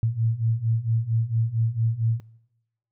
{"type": "beating tone pair", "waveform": "sine", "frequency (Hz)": [111.3, 115.7], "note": ["A2", "A#2"], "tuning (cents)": [20, -13], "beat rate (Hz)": 4.4, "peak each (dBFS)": [-25, -23], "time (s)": [0.03, 2.2], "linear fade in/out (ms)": 0, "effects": ["noise-tail reverb RT60 0.9 s tail -20 dB re dry"]}